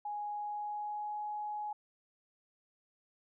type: tone with pitch glide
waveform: sine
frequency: 830.6 to 839.3 Hz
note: G#5 to G#5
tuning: 0 to +18 cents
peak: -36 dBFS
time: 0.05-1.73 s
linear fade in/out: 5 ms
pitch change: +18 cents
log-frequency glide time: 0.32-1.19 s
effects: none